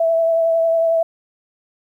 sine tone with vibrato, 659.3 Hz, E5, in tune, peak -13 dBFS, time 0-1.03 s, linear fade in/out 5 ms, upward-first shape triangle, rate 11 Hz, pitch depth 20 cents each way, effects 9-bit

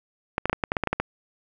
clicks, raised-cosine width 0.5 ms, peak -8 dBFS, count 11, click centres 0.381 / 0.456 / 0.497 / 0.53 / 0.638 / 0.719 / 0.768 / 0.837 / 0.873 / 0.93 / 1 s, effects none

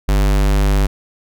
square tone, 49.6 Hz, G1, 21 cents sharp, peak -12 dBFS, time 0.08-0.87 s, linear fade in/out 10 ms, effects none

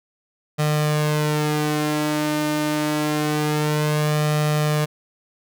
sawtooth tone with flanger, 151 Hz, D3, 48 cents sharp, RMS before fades -21 dBFS, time 0.58-4.86 s, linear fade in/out 20 ms, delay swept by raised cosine 1.6 to 3.3 ms, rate 0.26 Hz, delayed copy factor +0.65, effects none

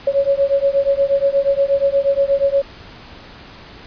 sine beating tone pair, 551 / 559.4 Hz, C#5 / C#5, -11 / +16 cents, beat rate 8.4 Hz, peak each -16 dBFS, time 0.07-2.62 s, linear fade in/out 5 ms, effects pink hiss -39 dBFS RMS until 3.86 s + resampled to 11025 Hz

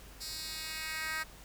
10% pulse tone with high-pass filter sweep, 315.7 Hz, D#4, 25 cents sharp, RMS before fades -39 dBFS, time 0.2-1.24 s, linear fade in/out 20 ms, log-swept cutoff 5000 to 1600 Hz, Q 1.7, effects added 50 Hz sine -54 dBFS peak until 1.44 s + pink hiss -54 dBFS RMS until 1.44 s

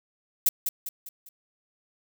violet noise with echo, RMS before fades -20 dBFS, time 0.46-0.49 s, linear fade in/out 2 ms, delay 200 ms, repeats 4, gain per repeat -7 dB, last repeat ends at 1.29 s, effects none

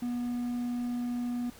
triangle tone, 242.8 Hz, B3, 29 cents flat, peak -28 dBFS, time 0.02-1.5 s, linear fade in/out 5 ms, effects pink hiss -53 dBFS RMS until 1.59 s

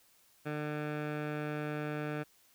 15% pulse tone with low-pass filter, 150 Hz, D3, 37 cents sharp, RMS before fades -37 dBFS, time 0.45-2.24 s, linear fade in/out 20 ms, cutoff 2100 Hz, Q 1.5, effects white hiss -66 dBFS RMS until 2.54 s

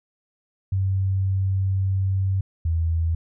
sine tone pair in turn, 95.9 / 82.29 Hz, G2 / E2, -37 / -2 cents, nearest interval minor third, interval 265 cents, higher first, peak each -19 dBFS, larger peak neither, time 0.72-2.41 / 2.65-3.15 s, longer first, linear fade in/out 5 ms, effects none

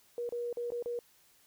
sine tone with dropouts, 478.3 Hz, A#4, 44 cents sharp, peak -33 dBFS, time 0.18-0.99 s, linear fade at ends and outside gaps 1 ms, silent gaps 0.291-0.323 / 0.528-0.571 / 0.704-0.72 / 0.825-0.859 s, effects white hiss -65 dBFS RMS until 1.46 s

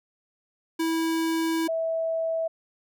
square / sine tone pair in turn, 326.4 / 652.8 Hz, E4 / E5, -17 / -17 cents, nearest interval octave, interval 1200 cents, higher second, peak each -24 dBFS, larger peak neither, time 0.79-1.68 / 1.68-2.48 s, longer first, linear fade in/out 10 ms, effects none

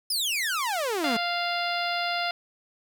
sawtooth exponential sweep, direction down, 5260 to 210.1 Hz, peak -22 dBFS, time 0.1-1.17 s, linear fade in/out 5 ms
harmonic tone, 697 Hz, F5, 4 cents flat, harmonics 1 / 2 / 3 / 4 / 5 / 6 / 7, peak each -29 / -32 / -34 / -35 / -36 / -37 / -37 dBFS, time 1.04-2.31 s, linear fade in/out 2 ms
effects 9-bit

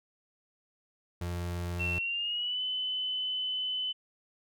35% pulse tone, 87.31 Hz, F2, in tune, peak -31 dBFS, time 1.21-1.99 s, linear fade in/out 5 ms
sine tone with pitch glide, 2707 to 3021 Hz, E7 to F#7, +45 to +35 cents, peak -30 dBFS, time 1.79-3.93 s, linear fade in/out 20 ms, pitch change +190 cents, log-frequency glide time 1.97-2.62 s
effects none

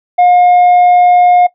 sine tone with tanh clipping, 715 Hz, F5, 41 cents sharp, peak -5 dBFS, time 0.18-1.47 s, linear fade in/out 10 ms, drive 3 dB, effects noise-tail reverb RT60 0.1 s tail -18 dB re dry

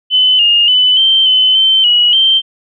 sine tone with pitch steps, 3025 / 2837 / 3004 / 3127 / 3039 / 3097 / 2917 / 3134 Hz, F#7 / F7 / F#7 / G7 / F#7 / G7 / F#7 / G7, +38 / +27 / +26 / -5 / +46 / -22 / -25 / -1 cents, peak -6 dBFS, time 0.1-2.42 s, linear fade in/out 50 ms, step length 290 ms, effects none

